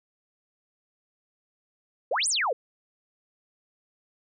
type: exponential two-way sweep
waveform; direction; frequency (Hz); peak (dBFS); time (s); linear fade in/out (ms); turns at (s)
sine; up then down; 440 to 10120 to 440; -23; 2.11-2.53; 5; 2.28
effects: none